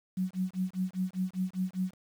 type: tone with tremolo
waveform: sine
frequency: 185.6 Hz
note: F#3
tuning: 6 cents sharp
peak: -26 dBFS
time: 0.17-1.94 s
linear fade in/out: 5 ms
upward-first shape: sine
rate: 5 Hz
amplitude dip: 100%
effects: 9-bit